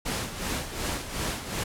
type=noise with tremolo; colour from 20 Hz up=pink; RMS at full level=-29 dBFS; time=0.05-1.64 s; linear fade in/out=10 ms; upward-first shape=sine; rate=2.7 Hz; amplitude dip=65%; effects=low-pass 12000 Hz 12 dB/octave